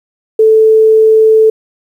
sine tone, 439.2 Hz, A4, 3 cents flat, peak -3 dBFS, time 0.39-1.5 s, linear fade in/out 5 ms, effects 7-bit

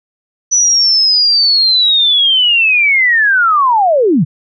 sine linear sweep, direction down, 5980 to 122.1 Hz, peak -7 dBFS, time 0.51-4.25 s, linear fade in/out 20 ms, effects none

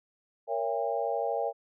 sine chord, A# diminished seventh, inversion none, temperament just, 466.2 / 559.4 / 671.3 / 805.5 Hz, A#4 / C#5 / E5 / G5, 0 / +16 / +31 / +47 cents, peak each -33 dBFS, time 0.47-1.53 s, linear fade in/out 50 ms, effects none

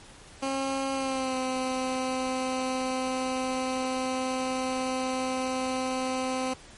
15% pulse tone with pitch glide, 270 to 258.7 Hz, C#4 to C4, -45 to -19 cents, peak -21 dBFS, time 0.42-6.54 s, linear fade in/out 10 ms, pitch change -74 cents, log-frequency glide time 0.93-1.36 s, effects pink hiss -50 dBFS RMS until 6.77 s + MP3 48 kbps

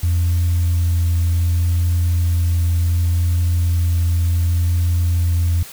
sine tone with vibrato, 85.7 Hz, F2, 32 cents flat, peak -12 dBFS, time 0.03-5.63 s, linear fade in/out 5 ms, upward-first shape sine, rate 0.67 Hz, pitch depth 11 cents each way, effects tanh soft clip ceiling -11 dBFS + white hiss -37 dBFS RMS until 5.72 s

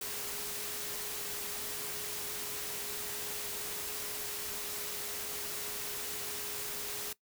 sine tone in noise, 415.3 Hz, G#4, in tune, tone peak -50 dBFS, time 0.01-7.13 s, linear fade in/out 5 ms, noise white, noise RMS -39 dBFS, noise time 0.01-7.13 s, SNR -14 dB, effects noise-tail reverb RT60 0.1 s tail -19 dB re dry

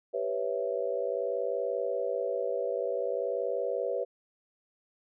sine chord, C# half-diminished seventh, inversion second, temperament equal, 392 / 493.9 / 554.4 / 659.3 Hz, G4 / B4 / C#5 / E5, 0 / 0 / 0 / 0 cents, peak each -36 / -32 / -33 / -37 dBFS, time 0.13-4.05 s, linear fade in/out 20 ms, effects none

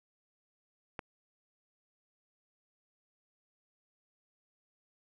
click, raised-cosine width 0.5 ms, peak -23 dBFS, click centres 0.992 s, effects none

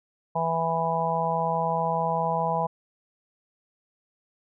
harmonic tone, 164.81 Hz, E3, in tune, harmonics 1 / 3 / 4 / 5 / 6, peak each -31 / -32 / -29 / -28 / -28 dBFS, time 0.35-2.67 s, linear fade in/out 10 ms, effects none

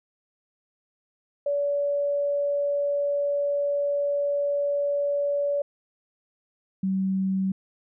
sine tone pair in turn, 572 / 190.88 Hz, D5 / G3, -46 / -46 cents, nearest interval octave + perfect fifth, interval 1900 cents, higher first, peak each -22 dBFS, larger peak neither, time 1.46-5.62 / 6.83-7.52 s, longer first, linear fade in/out 5 ms, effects none

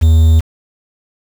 triangle tone with quantisation, 80.3 Hz, E2, 45 cents flat, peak -3 dBFS, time 0.01-0.41 s, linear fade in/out 20 ms, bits 5, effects none

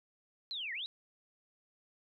sine linear two-way sweep, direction down then up, 4186 to 1803 to 4016 Hz, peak -37 dBFS, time 0.51-0.86 s, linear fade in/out 0 ms, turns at 0.73 s, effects none

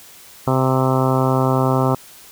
harmonic tone, 130.81 Hz, C3, in tune, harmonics 1 / 2 / 3 / 4 / 5 / 6 / 7 / 8 / 9 / 10, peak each -18 / -21 / -23 / -24 / -25 / -26 / -26 / -27 / -28 / -28 dBFS, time 0.47-1.95 s, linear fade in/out 5 ms, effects white hiss -43 dBFS RMS until 2.31 s

